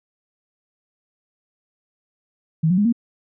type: tone with pitch steps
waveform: sine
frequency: 160 / 181.68 / 206.3 / 234.3 Hz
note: D#3 / F#3 / G#3 / A#3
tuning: +49 / -31 / -11 / +9 cents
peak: -14 dBFS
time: 2.63-2.926 s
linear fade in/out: 10 ms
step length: 74 ms
effects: none